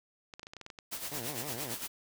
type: clicks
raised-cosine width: 0.2 ms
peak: -28 dBFS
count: 10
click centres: 0.338 / 0.395 / 0.431 / 0.469 / 0.535 / 0.567 / 0.613 / 0.664 / 0.702 / 0.788 s
type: noise with tremolo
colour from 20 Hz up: white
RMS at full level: -37 dBFS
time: 0.91-1.88 s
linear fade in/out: 20 ms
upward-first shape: sine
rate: 8.8 Hz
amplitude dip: 65%
type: tone with vibrato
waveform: 10% pulse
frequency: 130.9 Hz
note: C3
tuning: 1 cent sharp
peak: -32 dBFS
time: 1.11-1.75 s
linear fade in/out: 10 ms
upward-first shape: sine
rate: 6.3 Hz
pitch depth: 260 cents each way
effects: none